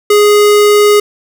square tone, 415.3 Hz, G#4, in tune, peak -5 dBFS, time 0.1-1 s, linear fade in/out 5 ms, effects none

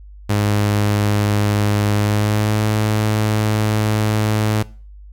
sawtooth tone with pitch glide, 103.6 to 107.25 Hz, G#2 to A2, -4 to -44 cents, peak -11 dBFS, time 0.29-4.63 s, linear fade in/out 10 ms, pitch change +60 cents, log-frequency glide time 1.94-2.63 s, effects noise-tail reverb RT60 0.4 s tail -20 dB re dry + added 50 Hz sine -36 dBFS peak until 5.12 s

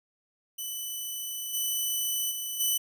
5% pulse tone with level steps, 2991 Hz, F#7, 18 cents sharp, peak -25 / -19 / -24 / -16 dBFS, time 0.58-2.78 s, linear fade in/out 10 ms, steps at 1.53 / 2.3 / 2.59 s, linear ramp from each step 20 ms, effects none

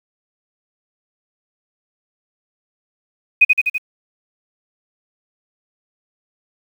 sine tone with echo, 2500 Hz, D#7, 8 cents sharp, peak -5 dBFS, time 3.41-3.45 s, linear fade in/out 10 ms, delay 83 ms, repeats 4, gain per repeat -3 dB, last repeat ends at 3.782 s, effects 7-bit

